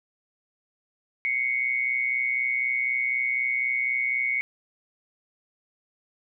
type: tone pair together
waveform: sine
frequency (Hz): 2092 / 2216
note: C7 / C#7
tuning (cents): -1 / -1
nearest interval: minor second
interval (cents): 100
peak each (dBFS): -29 / -24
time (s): 1.25-4.41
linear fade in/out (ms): 0
effects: none